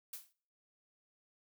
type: noise with exponential decay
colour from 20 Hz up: blue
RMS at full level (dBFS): -41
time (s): 0.13-0.33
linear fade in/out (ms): 5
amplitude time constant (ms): 43
effects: noise-tail reverb RT60 0.5 s tail -23 dB re dry